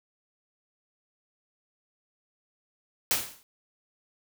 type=noise with exponential decay; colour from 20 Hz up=white; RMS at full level=-22 dBFS; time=3.11-3.43 s; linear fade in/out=0 ms; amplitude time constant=68 ms; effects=none